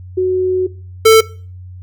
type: tone pair in turn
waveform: sine / square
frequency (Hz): 370 / 443.5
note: F#4 / A4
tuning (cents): 0 / +14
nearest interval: minor third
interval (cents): 314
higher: second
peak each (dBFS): -11 / -4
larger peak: second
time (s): 0.17-0.67 / 1.05-1.21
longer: first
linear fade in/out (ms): 10
effects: noise-tail reverb RT60 0.4 s tail -20 dB re dry + added 91 Hz sine -30 dBFS peak until 1.82 s